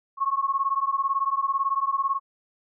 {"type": "beating tone pair", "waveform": "sine", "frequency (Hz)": [1086, 1104], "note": ["C#6", "C#6"], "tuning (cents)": [-36, -7], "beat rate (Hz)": 18, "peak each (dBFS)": -25, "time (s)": [0.17, 2.2], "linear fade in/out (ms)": 50, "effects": []}